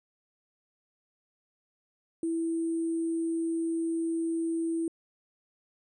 sine tone with sample-and-hold, 329.6 Hz, E4, in tune, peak -27 dBFS, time 2.23-4.88 s, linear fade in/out 2 ms, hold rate 8820 Hz, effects resampled to 32000 Hz

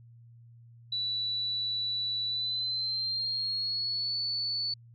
sine tone with pitch glide, 3951 to 4461 Hz, B7 to C#8, 0 to +10 cents, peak -29 dBFS, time 0.92-4.74 s, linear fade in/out 5 ms, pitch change +210 cents, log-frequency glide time 2.27-4.16 s, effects added 117 Hz sine -51 dBFS peak until 4.94 s

